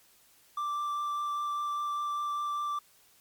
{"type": "tone with vibrato", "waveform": "triangle", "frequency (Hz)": 1174.7, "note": "D6", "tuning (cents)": 0, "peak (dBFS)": -28, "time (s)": [0.57, 2.79], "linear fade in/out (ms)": 5, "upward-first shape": "triangle", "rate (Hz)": 5, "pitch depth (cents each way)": 9, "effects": ["white hiss -62 dBFS RMS until 3.2 s", "MP3 96 kbps"]}